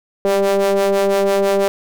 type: ring-modulated tone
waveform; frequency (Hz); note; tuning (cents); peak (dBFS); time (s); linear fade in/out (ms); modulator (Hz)
square; 98.2; G2; +4; -11; 0.25-1.68; 0; 494
effects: none